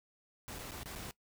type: noise with dropouts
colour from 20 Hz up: pink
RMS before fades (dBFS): -45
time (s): 0.48-1.11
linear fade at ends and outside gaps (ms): 0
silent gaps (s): 0.586-0.591 / 0.71-0.717 / 0.832-0.858 / 0.953-0.959
effects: noise-tail reverb RT60 0.1 s tail -20 dB re dry